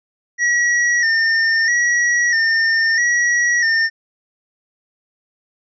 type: tone with vibrato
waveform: square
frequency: 1864.7 Hz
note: A#6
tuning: in tune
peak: -14 dBFS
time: 0.38-3.9 s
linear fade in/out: 50 ms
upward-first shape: square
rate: 0.77 Hz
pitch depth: 50 cents each way
effects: resampled to 16000 Hz